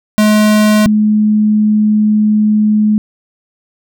square / sine tone pair in turn, 212.5 / 212.5 Hz, G#3 / G#3, +40 / +40 cents, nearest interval unison, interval 0 cents, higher neither, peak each -7 / -7 dBFS, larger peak neither, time 0.18-0.86 / 0.86-2.98 s, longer second, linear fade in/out 0 ms, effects none

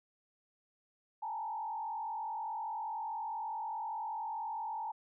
sine tone with frequency modulation, 878 Hz, A5, 4 cents flat, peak -36 dBFS, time 1.22-4.92 s, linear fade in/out 10 ms, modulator 44.8 Hz, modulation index 1.2, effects none

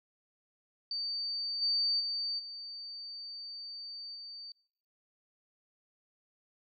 sine tone with level steps, 4600 Hz, D8, 37 cents flat, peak -33 / -27 / -32 / -41 / -43 dBFS, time 0.91-4.52 s, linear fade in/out 2 ms, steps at 1.61 / 1.99 / 2.38 / 4.14 s, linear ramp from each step 20 ms, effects noise-tail reverb RT60 0.7 s tail -25 dB re dry

